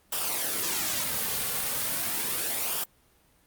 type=noise with flanger; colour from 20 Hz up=white; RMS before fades=-29 dBFS; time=0.12-2.84 s; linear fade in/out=5 ms; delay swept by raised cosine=0.47 to 3.17 ms; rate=0.37 Hz; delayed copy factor=-0.55; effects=pink hiss -63 dBFS RMS until 3.46 s + Opus 32 kbps